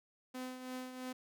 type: tone with tremolo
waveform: sawtooth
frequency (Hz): 255.1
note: C4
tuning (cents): -44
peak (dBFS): -36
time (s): 0.34-1.13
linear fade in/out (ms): 10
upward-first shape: triangle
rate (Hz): 3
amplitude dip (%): 60
effects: none